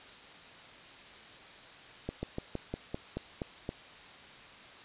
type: slowing click train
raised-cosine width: 2 ms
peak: -21 dBFS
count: 9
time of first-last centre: 2.09-3.691 s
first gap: 140 ms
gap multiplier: 1.1
effects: white hiss -51 dBFS RMS until 4.84 s + resampled to 8000 Hz